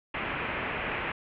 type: low-pass noise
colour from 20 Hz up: white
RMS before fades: -33 dBFS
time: 0.14-1.12 s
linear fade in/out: 5 ms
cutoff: 2700 Hz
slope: 48 dB/octave
effects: none